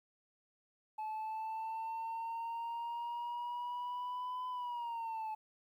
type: exponential two-way sweep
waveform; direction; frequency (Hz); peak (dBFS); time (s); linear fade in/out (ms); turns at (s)
sine; up then down; 863 to 1007 to 863; -35; 0.98-5.35; 10; 4.48
effects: tanh soft clip ceiling -37 dBFS + 12-bit